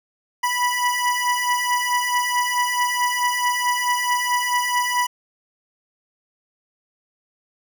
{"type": "beating tone pair", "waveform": "25% pulse", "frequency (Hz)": [979, 983.6], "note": ["B5", "B5"], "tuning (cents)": [-15, -7], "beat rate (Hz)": 4.6, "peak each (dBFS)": [-20, -17], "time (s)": [0.43, 5.07], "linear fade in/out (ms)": 10, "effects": []}